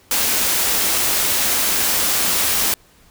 white band-stop noise, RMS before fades -18 dBFS, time 0.11-2.74 s, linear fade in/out 2 ms, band 110 to 170 Hz, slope 96 dB/octave, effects pink hiss -52 dBFS RMS until 3.1 s

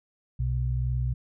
sine tone pair together, 62.7 / 125.32 Hz, B1 / B2, +27 / +26 cents, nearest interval octave, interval 1199 cents, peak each -27 dBFS, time 0.39-1.14 s, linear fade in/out 10 ms, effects none

